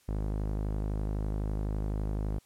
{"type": "tone with low-pass filter", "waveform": "sawtooth", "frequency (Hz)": 51.91, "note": "G#1", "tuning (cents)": 0, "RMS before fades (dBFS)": -32, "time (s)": [0.08, 2.39], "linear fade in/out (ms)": 10, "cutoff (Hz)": 780, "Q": 0.54, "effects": ["white hiss -65 dBFS RMS until 2.45 s", "low-pass 12000 Hz 12 dB/octave"]}